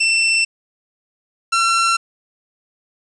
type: tone pair in turn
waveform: sawtooth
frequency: 2684 / 1355.6 Hz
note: E7 / E6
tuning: +31 / +48 cents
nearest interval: octave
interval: 1183 cents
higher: first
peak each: -10 dBFS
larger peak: neither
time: 0-0.45 / 1.52-1.97 s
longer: neither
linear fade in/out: 10 ms
effects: resampled to 22050 Hz + 7-bit